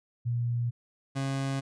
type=tone pair in turn; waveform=sine / 30% pulse; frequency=119.3 / 136.01 Hz; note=A#2 / C#3; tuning=+41 / -33 cents; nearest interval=major second; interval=226 cents; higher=second; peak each=-26 dBFS; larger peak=neither; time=0.25-0.71 / 1.15-1.61 s; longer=neither; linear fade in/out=20 ms; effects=resampled to 22050 Hz